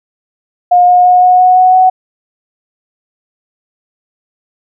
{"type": "tone with pitch steps", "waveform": "sine", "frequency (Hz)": [714, 719, 724, 729, 734.1, 739.2, 744.3], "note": ["F5", "F#5", "F#5", "F#5", "F#5", "F#5", "F#5"], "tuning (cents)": [38, -50, -38, -26, -14, -2, 10], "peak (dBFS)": -3, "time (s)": [0.71, 1.9], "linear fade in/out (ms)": 10, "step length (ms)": 170, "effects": []}